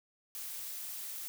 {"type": "noise", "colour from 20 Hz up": "blue", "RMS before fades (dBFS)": -42, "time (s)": [0.35, 1.28], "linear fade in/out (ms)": 0, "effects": []}